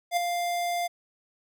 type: tone with ADSR envelope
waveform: square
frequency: 698.5 Hz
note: F5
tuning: in tune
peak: -21 dBFS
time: 0.11-0.88 s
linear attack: 59 ms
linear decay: 8 ms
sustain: -6 dB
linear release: 18 ms
effects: none